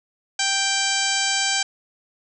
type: harmonic tone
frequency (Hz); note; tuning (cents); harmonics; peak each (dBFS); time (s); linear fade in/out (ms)
784; G5; 0; 1 / 2 / 3 / 4 / 5 / 6 / 7 / 8 / 9 / 10; -29 / -27 / -28 / -27 / -31 / -28 / -31 / -29 / -31 / -29; 0.39-1.63; 5
effects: none